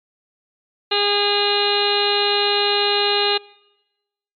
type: harmonic tone with a mistuned harmonic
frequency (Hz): 408.4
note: G#4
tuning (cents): -29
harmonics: 1 / 2 / 3 / 4 / 5 / 6 / 7 / 8 / 9 / 10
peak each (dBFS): -22 / -24 / -28 / -29 / -32 / -28 / -23 / -32 / -25 / -22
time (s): 0.91-3.38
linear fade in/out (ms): 10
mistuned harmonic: 8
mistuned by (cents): +35
effects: noise-tail reverb RT60 1.0 s tail -24 dB re dry + MP3 96 kbps